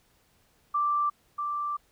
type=tone pair in turn; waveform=sine; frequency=1174.7 / 1174.7 Hz; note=D6 / D6; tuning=0 / 0 cents; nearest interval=unison; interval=0 cents; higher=neither; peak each=-23 / -28 dBFS; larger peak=first; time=0.74-1.1 / 1.38-1.77 s; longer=second; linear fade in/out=10 ms; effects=pink hiss -66 dBFS RMS until 1.91 s